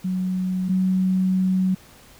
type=tone pair in turn; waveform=sine; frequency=185 / 186.72 Hz; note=F#3 / F#3; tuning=0 / +16 cents; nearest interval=unison; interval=16 cents; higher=second; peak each=-21 / -17 dBFS; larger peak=second; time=0.04-0.69 / 0.69-1.75 s; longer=second; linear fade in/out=10 ms; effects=pink hiss -49 dBFS RMS until 2.19 s